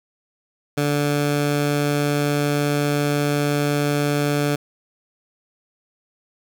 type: tone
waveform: 15% pulse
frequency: 145.5 Hz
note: D3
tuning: 16 cents flat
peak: -12 dBFS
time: 0.77-4.56 s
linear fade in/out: 10 ms
effects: none